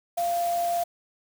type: tone in noise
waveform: sine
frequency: 692 Hz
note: F5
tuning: 16 cents flat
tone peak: -23 dBFS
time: 0.17-0.84 s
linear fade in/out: 10 ms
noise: white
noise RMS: -39 dBFS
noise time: 0.17-0.84 s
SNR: +13 dB
effects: none